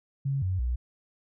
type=tone with pitch steps; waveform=sine; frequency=137.5 / 92.9 / 61 Hz; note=C#3 / F#2 / B1; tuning=-14 / +7 / -21 cents; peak=-25 dBFS; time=0.25-0.76 s; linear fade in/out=10 ms; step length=170 ms; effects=none